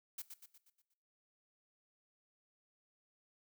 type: noise with echo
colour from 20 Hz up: blue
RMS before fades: -44 dBFS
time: 0.18-0.22 s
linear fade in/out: 5 ms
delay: 120 ms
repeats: 6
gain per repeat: -6 dB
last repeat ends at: 0.94 s
effects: noise-tail reverb RT60 0.7 s tail -18 dB re dry